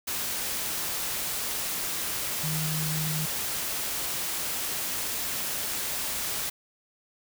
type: tone in noise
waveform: sine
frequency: 155.56 Hz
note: D#3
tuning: in tune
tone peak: -29 dBFS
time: 2.43-3.26 s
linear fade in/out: 10 ms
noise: white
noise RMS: -31 dBFS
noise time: 0.07-6.5 s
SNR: -1 dB
effects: none